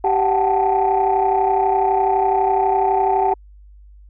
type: tone cluster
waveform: sine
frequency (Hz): 388.9 / 737 / 769 / 876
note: G4 / F#5 / G5 / A5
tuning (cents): -14 / -7 / -33 / -8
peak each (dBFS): -19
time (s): 0.04-3.34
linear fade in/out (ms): 5
effects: tanh soft clip ceiling -7 dBFS + added 50 Hz sine -41 dBFS peak until 4.09 s